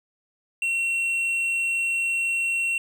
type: tone with hard clipping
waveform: triangle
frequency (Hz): 2726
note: F7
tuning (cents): -43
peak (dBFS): -23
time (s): 0.62-2.78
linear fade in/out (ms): 2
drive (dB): 7
effects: none